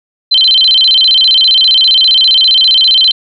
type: tone with vibrato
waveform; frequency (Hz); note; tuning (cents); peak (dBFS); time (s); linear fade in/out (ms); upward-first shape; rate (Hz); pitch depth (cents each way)
sine; 3560; A7; +20; -4; 0.31-3.12; 10; square; 15; 230
effects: none